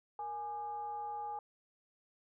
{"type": "tone with frequency modulation", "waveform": "sine", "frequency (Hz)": 832, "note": "G#5", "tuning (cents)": 3, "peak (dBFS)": -38, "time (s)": [0.19, 1.39], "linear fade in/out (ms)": 2, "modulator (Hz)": 366, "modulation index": 0.43, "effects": []}